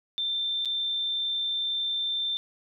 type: tone with dropouts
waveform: sine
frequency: 3569 Hz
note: A7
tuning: 24 cents sharp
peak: -26 dBFS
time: 0.18-2.37 s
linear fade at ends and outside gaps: 0 ms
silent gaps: 0.649-0.656 s
effects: none